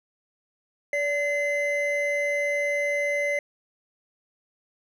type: tone pair together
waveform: triangle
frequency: 576.7 / 2055 Hz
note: D5 / C7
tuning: -32 / -32 cents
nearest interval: octave + minor seventh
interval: 2200 cents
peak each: -24 dBFS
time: 0.93-3.39 s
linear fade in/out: 2 ms
effects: none